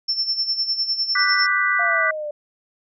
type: tone with tremolo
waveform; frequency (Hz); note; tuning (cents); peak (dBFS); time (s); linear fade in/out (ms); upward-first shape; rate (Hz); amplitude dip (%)
sine; 5370; E8; +31; -17; 0.08-1.47; 10; sine; 9.9; 70
type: chord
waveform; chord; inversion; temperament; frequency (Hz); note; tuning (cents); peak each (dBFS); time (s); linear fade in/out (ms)
sine; G major seventh; second; equal; 1174.7 / 1480 / 1568 / 1975.5; D6 / F#6 / G6 / B6; 0 / 0 / 0 / 0; -23 / -22 / -26 / -20; 1.15-2.11; 5
type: exponential sweep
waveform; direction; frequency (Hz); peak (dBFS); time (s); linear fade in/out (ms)
sine; down; 703 to 587.3; -25; 1.79-2.31; 5
effects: none